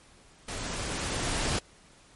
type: noise with level ramp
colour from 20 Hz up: pink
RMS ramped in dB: -36 to -28 dBFS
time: 0.48-1.59 s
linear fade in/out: 5 ms
effects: pink hiss -57 dBFS RMS until 2.15 s + MP3 48 kbps